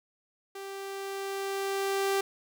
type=tone with level ramp; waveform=sawtooth; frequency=392 Hz; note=G4; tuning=in tune; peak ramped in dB=-35 to -21 dBFS; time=0.55-2.21 s; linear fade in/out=5 ms; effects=none